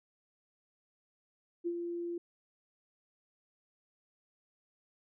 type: tone with ADSR envelope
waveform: sine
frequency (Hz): 344.3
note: F4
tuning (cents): -25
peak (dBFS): -30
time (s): 1.64-2.18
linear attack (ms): 28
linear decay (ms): 61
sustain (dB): -5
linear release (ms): 4
effects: none